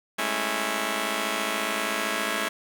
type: chord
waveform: 5% pulse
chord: A major seventh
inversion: third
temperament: just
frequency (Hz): 206.2 / 220 / 275 / 330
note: G#3 / A3 / C#4 / E4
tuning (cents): -12 / 0 / -14 / +2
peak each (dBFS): -21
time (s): 0.18-2.49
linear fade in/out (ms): 10
effects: none